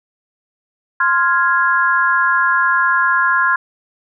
sine chord, F minor, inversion second, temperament equal, 1046.5 / 1396.9 / 1661.2 Hz, C6 / F6 / Ab6, 0 / 0 / 0 cents, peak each -16 dBFS, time 1-3.56 s, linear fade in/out 5 ms, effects none

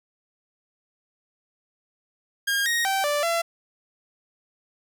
sawtooth tone with pitch steps, 1618 / 1872 / 776 / 586 / 675 Hz, G#6 / A#6 / G5 / D5 / E5, -46 / +7 / -18 / -4 / +41 cents, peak -18 dBFS, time 2.47-3.42 s, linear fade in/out 10 ms, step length 190 ms, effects none

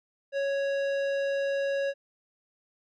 triangle tone with tanh clipping, 554.4 Hz, C#5, in tune, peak -28 dBFS, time 0.32-1.94 s, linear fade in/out 50 ms, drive 18 dB, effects none

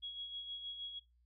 sine tone with tremolo, 3322 Hz, G#7, in tune, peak -40 dBFS, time 0.02-1 s, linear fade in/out 20 ms, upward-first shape sine, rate 6.4 Hz, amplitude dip 50%, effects noise-tail reverb RT60 0.2 s tail -19 dB re dry + added 60 Hz sine -68 dBFS peak until 1.25 s

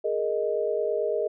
sine chord, Ab suspended second, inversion none, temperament equal with one note detuned, 417.2 / 466.2 / 622.3 Hz, Ab4 / Bb4 / Eb5, +8 / 0 / 0 cents, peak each -28 dBFS, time 0.04-1.28 s, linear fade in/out 10 ms, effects none

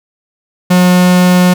45% pulse tone, 180.4 Hz, F#3, 44 cents flat, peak -5 dBFS, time 0.7-1.54 s, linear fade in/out 10 ms, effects none

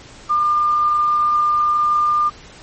sine tone with quantisation, 1200 Hz, D6, 37 cents sharp, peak -13 dBFS, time 0.29-2.3 s, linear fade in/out 20 ms, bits 7, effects pink hiss -41 dBFS RMS until 2.62 s + MP3 32 kbps

